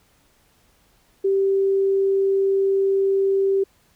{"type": "tone", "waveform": "sine", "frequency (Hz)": 390, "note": "G4", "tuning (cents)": -9, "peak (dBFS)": -16, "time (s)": [1.24, 3.64], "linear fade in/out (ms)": 10, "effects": ["pink hiss -60 dBFS RMS until 3.95 s"]}